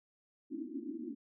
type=band-pass noise; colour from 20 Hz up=white; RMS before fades=-42 dBFS; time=0.5-1.15 s; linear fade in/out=20 ms; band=230 to 340 Hz; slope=96 dB/octave; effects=none